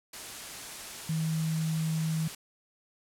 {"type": "tone in noise", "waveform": "sine", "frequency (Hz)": 159.5, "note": "D#3", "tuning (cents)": 43, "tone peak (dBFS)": -27, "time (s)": [1.09, 2.28], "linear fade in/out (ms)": 5, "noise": "white", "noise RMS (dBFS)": -41, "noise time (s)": [0.13, 2.35], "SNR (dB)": 11, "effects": ["low-pass 11000 Hz 12 dB/octave"]}